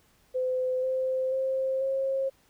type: tone with pitch steps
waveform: sine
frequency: 511 / 519.6 / 528.4 / 537.3 Hz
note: C5 / C5 / C5 / C5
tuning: -41 / -12 / +17 / +46 cents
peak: -25 dBFS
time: 0.34-2.3 s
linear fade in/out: 20 ms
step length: 490 ms
effects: pink hiss -64 dBFS RMS until 2.49 s